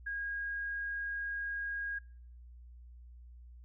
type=tone; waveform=sine; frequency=1634 Hz; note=G#6; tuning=29 cents flat; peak=-35 dBFS; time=0.06-1.99 s; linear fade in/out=10 ms; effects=noise-tail reverb RT60 0.6 s tail -25 dB re dry + added 60 Hz sine -50 dBFS peak until 3.64 s